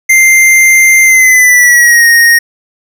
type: tone with pitch glide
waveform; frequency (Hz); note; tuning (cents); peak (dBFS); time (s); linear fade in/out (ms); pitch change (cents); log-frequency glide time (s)
square; 2093 to 1864.7; C7 to A#6; 0 to 0; -3; 0.09-2.39; 10; -200; 1.03-2.06
effects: none